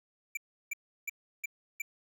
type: tone bursts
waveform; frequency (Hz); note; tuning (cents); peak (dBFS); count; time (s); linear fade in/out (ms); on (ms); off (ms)
square; 2342; D7; -5; -33; 5; 0.35-1.82; 5; 22; 340
effects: none